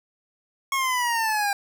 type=exponential sweep; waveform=25% pulse; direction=down; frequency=1099 to 795 Hz; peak=-18 dBFS; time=0.72-1.53 s; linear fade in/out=2 ms; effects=none